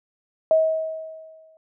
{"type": "tone with exponential decay", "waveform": "sine", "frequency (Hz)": 638, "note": "D#5", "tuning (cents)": 43, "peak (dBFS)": -12, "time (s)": [0.51, 1.57], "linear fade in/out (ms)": 1, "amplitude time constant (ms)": 230, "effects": []}